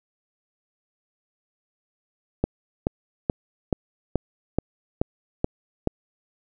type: click train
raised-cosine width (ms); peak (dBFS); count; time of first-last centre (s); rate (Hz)
2; -7; 9; 2.44-5.873; 2.33
effects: none